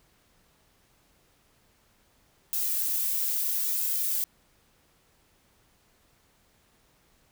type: noise with flanger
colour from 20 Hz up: violet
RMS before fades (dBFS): -28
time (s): 2.53-4.24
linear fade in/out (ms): 0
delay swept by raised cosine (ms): 1.7 to 2.9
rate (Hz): 0.75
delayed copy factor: -0.5
effects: pink hiss -65 dBFS RMS until 7.31 s